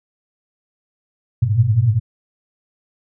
sine tone cluster, 101 / 111.4 / 117.6 / 122.5 Hz, G#2 / A2 / A#2 / B2, -48 / +22 / +16 / -14 cents, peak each -18 dBFS, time 1.42-2 s, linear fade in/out 10 ms, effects none

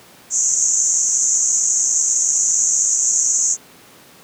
white band-pass noise, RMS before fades -17 dBFS, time 0.3-3.57 s, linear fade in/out 50 ms, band 6200 to 7300 Hz, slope 96 dB/octave, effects pink hiss -45 dBFS RMS until 4.23 s + high-pass 150 Hz 12 dB/octave

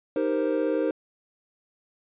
triangle chord, C minor seventh, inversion first, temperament equal, 311.1 / 392 / 466.2 / 523.3 Hz, Eb4 / G4 / Bb4 / C5, 0 / 0 / 0 / 0 cents, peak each -25 / -29 / -26 / -26 dBFS, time 0.16-0.91 s, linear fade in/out 2 ms, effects resampled to 8000 Hz

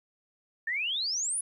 sine exponential sweep, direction up, 1757 to 10548 Hz, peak -28 dBFS, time 0.67-1.41 s, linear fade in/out 5 ms, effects 11-bit

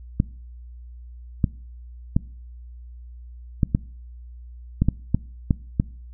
clicks, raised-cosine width 5 ms, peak -5 dBFS, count 10, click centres 0.201 / 1.442 / 2.165 / 3.632 / 3.749 / 4.82 / 4.886 / 5.146 / 5.508 / 5.799 s, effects noise-tail reverb RT60 0.5 s tail -23 dB re dry + added 60 Hz sine -38 dBFS peak until 6.13 s

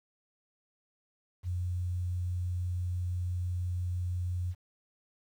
sine tone with quantisation, 89.4 Hz, F2, 41 cents sharp, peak -30 dBFS, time 1.43-4.55 s, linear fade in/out 50 ms, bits 10, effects none

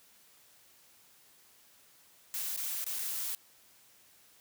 blue noise with dropouts, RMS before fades -36 dBFS, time 2.34-3.35 s, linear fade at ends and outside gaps 0 ms, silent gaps 2.563-2.575 / 2.842-2.864 / 2.987-2.991 s, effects white hiss -62 dBFS RMS until 4.4 s + high-pass 60 Hz 12 dB/octave

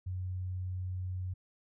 sine tone, 91.9 Hz, F#2, 11 cents flat, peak -34 dBFS, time 0.06-1.34 s, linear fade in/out 10 ms, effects none

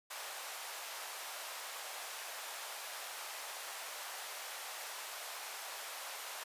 pink high-pass noise, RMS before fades -45 dBFS, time 0.1-6.44 s, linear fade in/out 10 ms, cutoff 630 Hz, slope 24 dB/octave, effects resampled to 32000 Hz

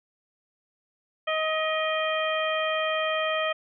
harmonic tone with a mistuned harmonic, 630 Hz, D#5, 21 cents sharp, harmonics 1 / 2 / 3 / 4 / 5, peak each -27 / -30 / -32 / -33 / -34 dBFS, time 1.27-3.53 s, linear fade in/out 10 ms, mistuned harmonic 4, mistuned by -45 cents, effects none

